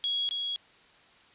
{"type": "tone with echo", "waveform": "sine", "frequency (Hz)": 3322, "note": "G#7", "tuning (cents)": 0, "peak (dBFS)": -26, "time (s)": [0.04, 0.29], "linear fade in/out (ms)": 0, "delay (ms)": 270, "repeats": 1, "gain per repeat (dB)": -3, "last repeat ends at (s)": 0.56, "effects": ["white hiss -58 dBFS RMS until 1.34 s", "resampled to 8000 Hz"]}